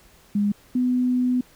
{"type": "tone pair in turn", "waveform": "sine", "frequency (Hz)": [204.7, 250.2], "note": ["G#3", "B3"], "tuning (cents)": [-25, 23], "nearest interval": "minor third", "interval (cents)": 348, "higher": "second", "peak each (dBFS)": -18, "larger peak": "neither", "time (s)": [[0.35, 0.52], [0.75, 1.41]], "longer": "second", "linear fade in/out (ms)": 5, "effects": ["pink hiss -54 dBFS RMS until 1.55 s"]}